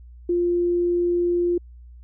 sine tone, 349.2 Hz, F4, in tune, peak -18 dBFS, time 0.29-1.58 s, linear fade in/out 5 ms, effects added 60 Hz sine -41 dBFS peak until 2.03 s

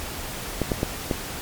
clicks, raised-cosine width 2 ms, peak -8 dBFS, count 4, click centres 0.617 / 0.718 / 0.831 / 1.112 s, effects pink hiss -33 dBFS RMS until 1.41 s + MP3 96 kbps

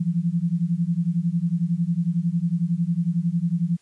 sine beating tone pair, 165.2 / 176.2 Hz, E3 / F3, +4 / +16 cents, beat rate 11 Hz, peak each -23 dBFS, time 0-3.77 s, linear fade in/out 10 ms, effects white hiss -62 dBFS RMS until 3.81 s + resampled to 22050 Hz

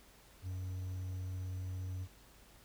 triangle tone with quantisation, 92.5 Hz, F#2, in tune, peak -36 dBFS, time 0.42-2.08 s, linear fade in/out 50 ms, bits 11, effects added 50 Hz sine -63 dBFS peak until 2.64 s + pink hiss -62 dBFS RMS until 2.64 s

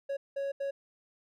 triangle tone bursts at uneven times, 554.4 Hz, C#5, in tune, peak -29 dBFS, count 3, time 0.09-0.17 / 0.36-0.52 / 0.6-0.71 s, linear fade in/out 10 ms, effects none

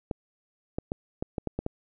clicks, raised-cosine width 2 ms, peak -16 dBFS, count 8, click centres 0.112 / 0.785 / 0.919 / 1.225 / 1.382 / 1.473 / 1.59 / 1.664 s, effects none

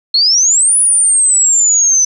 sine exponential two-way sweep, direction up then down, 4186 to 9956 to 6020 Hz, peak -7 dBFS, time 0.14-2.05 s, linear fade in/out 5 ms, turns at 0.77 s, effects none

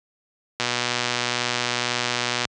click train, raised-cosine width 0.2 ms, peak -5 dBFS, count 227, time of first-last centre 0.6-2.452 s, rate 122 Hz, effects high-pass 80 Hz 12 dB/octave + resampled to 22050 Hz

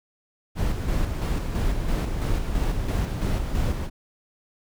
brown noise with tremolo, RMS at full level -23 dBFS, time 0.55-3.9 s, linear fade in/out 50 ms, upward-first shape square, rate 3 Hz, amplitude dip 40%, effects none

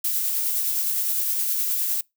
violet noise with tremolo, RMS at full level -23 dBFS, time 0.04-2.01 s, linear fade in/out 5 ms, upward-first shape sine, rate 9.7 Hz, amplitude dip 25%, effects noise-tail reverb RT60 0.2 s tail -25 dB re dry

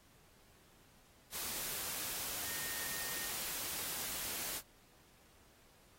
sine tone in noise, 1842 Hz, A#6, 21 cents flat, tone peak -49 dBFS, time 2.44-3.31 s, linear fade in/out 50 ms, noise white, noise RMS -41 dBFS, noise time 1.31-4.62 s, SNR -11 dB, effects pink hiss -66 dBFS RMS until 5.98 s + AAC 48 kbps

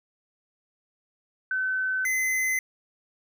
sine / square tone pair in turn, 1522 / 2044 Hz, F#6 / C7, +48 / -41 cents, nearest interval perfect fourth, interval 511 cents, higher second, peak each -24 / -24 dBFS, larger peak neither, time 1.51-2.05 / 2.05-2.59 s, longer neither, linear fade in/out 2 ms, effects none

